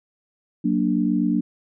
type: chord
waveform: sine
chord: Gb augmented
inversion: none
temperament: equal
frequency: 185 / 233.1 / 293.7 Hz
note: Gb3 / Bb3 / D4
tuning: 0 / 0 / 0 cents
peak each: -23 / -22 / -22 dBFS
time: 0.64-1.41 s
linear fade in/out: 10 ms
effects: none